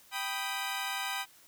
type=chord; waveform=15% pulse; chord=G augmented; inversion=none; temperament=equal; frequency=784 / 987.8 / 1244.5 Hz; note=G5 / B5 / D#6; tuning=0 / 0 / 0 cents; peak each=-30 / -31 / -33 dBFS; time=0.11-1.26 s; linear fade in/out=50 ms; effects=white hiss -59 dBFS RMS until 1.47 s